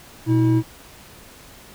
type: tone pair together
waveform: triangle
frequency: 120.7 / 322.2 Hz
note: B2 / E4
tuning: -39 / -39 cents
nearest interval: octave + perfect fourth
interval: 1700 cents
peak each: -15 dBFS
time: 0.26-0.63 s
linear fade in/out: 50 ms
effects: pink hiss -45 dBFS RMS until 1.74 s

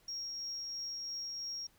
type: tone with tremolo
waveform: sine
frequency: 5588 Hz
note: F8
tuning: in tune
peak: -36 dBFS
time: 0.08-1.67 s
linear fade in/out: 5 ms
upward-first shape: triangle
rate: 3 Hz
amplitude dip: 25%
effects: tanh soft clip ceiling -35 dBFS + pink hiss -68 dBFS RMS until 1.78 s

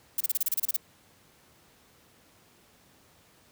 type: noise bursts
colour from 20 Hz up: violet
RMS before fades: -26 dBFS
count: 11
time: 0.18-0.766 s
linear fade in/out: 5 ms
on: 26 ms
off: 30 ms
effects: pink hiss -60 dBFS RMS until 3.51 s + high-pass 80 Hz 12 dB/octave

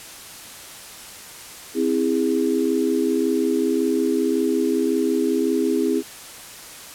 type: chord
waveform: sine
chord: C augmented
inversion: none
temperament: just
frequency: 261.6 / 327 / 408.8 Hz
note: C4 / E4 / G#4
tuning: 0 / -14 / -27 cents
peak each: -22 dBFS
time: 1.74-6.03 s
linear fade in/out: 50 ms
effects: white hiss -39 dBFS RMS until 6.94 s + low-pass 12000 Hz 12 dB/octave

